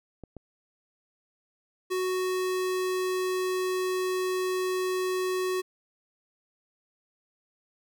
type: clicks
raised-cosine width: 2 ms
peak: -28 dBFS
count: 2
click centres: 0.237 / 0.367 s
type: tone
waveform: square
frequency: 370 Hz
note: F#4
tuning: in tune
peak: -27 dBFS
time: 1.9-5.62 s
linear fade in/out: 20 ms
effects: none